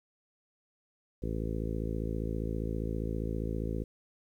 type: harmonic tone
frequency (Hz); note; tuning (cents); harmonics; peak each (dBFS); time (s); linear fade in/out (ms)
55; A1; 0; 1 / 2 / 3 / 4 / 5 / 6 / 7 / 8 / 9; -35 / -38 / -40 / -41 / -42 / -43 / -43 / -44 / -45; 1.22-3.84; 10
effects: 11-bit